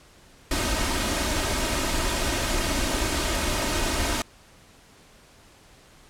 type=noise with comb filter; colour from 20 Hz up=pink; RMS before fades=-25 dBFS; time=0.51-4.22 s; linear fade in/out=2 ms; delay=3.2 ms; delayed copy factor=+0.55; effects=pink hiss -53 dBFS RMS until 6.09 s + low-pass 10000 Hz 12 dB/octave